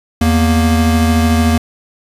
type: tone pair together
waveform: square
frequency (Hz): 82.41 / 233.8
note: E2 / A#3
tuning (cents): 0 / +5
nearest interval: octave + tritone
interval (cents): 1805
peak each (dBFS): -13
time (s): 0.21-1.58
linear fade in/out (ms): 5
effects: resampled to 32000 Hz